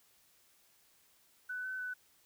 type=tone with pitch steps; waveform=sine; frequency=1495 / 1519 / 1497 Hz; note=F#6 / F#6 / F#6; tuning=+17 / +45 / +20 cents; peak=-37 dBFS; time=1.49-1.94 s; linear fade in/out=10 ms; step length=150 ms; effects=white hiss -68 dBFS RMS until 2.25 s